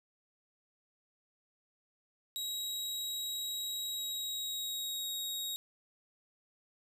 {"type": "tone with pitch glide", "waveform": "sawtooth", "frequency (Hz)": [3833, 3780], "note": ["A#7", "A#7"], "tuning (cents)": [47, 23], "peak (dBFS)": -33, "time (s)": [2.36, 5.56], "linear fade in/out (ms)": 0, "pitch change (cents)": -24, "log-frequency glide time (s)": [3.87, 5.05], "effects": ["12-bit"]}